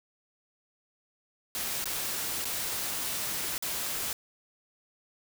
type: noise with dropouts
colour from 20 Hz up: white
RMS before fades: -33 dBFS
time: 1.55-4.13 s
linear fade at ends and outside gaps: 1 ms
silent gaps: 1.842-1.856 / 2.446-2.453 / 3.58-3.624 s
effects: none